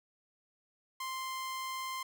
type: tone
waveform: sawtooth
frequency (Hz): 1046.5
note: C6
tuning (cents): 0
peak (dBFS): -33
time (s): 1-2.03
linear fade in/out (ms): 5
effects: none